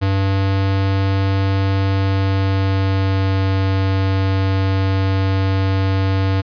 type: tone with pitch glide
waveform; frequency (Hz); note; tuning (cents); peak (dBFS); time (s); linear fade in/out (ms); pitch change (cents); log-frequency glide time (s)
square; 97.1 to 96.15; G2 to G2; -16 to -33; -15; 0.01-6.42; 20; -17; 1.81-3.44
effects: resampled to 11025 Hz